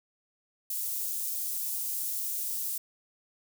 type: high-pass noise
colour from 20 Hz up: white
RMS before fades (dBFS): -33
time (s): 0.7-2.78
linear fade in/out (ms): 5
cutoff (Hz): 8900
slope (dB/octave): 12
effects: none